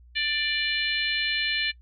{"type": "harmonic tone", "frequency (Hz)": 590, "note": "D5", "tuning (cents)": 8, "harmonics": [3, 4, 5, 6, 7], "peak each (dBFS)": [-30, -29, -30, -33, -31], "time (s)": [0.15, 1.72], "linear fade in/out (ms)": 20, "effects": ["noise-tail reverb RT60 0.1 s tail -21 dB re dry", "added 60 Hz sine -49 dBFS peak until 1.81 s"]}